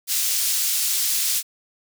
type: high-pass noise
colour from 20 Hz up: pink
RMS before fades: -22 dBFS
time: 0.07-1.43 s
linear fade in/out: 50 ms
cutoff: 5000 Hz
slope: 12 dB/octave
effects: none